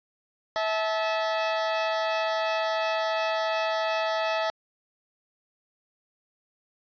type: tone pair together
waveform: sawtooth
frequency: 650 / 867.6 Hz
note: E5 / A5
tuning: -24 / -25 cents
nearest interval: perfect fourth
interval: 499 cents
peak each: -22 / -26 dBFS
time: 0.56-4.5 s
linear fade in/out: 0 ms
effects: resampled to 11025 Hz + 10-bit